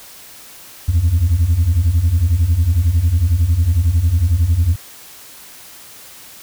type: beating tone pair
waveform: sine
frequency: 77.78 / 88.78 Hz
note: D#2 / F2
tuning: 0 / +29 cents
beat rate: 11 Hz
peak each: -14 / -11 dBFS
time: 0.88-4.76 s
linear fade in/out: 10 ms
effects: tanh soft clip ceiling -8 dBFS + white hiss -39 dBFS RMS until 6.42 s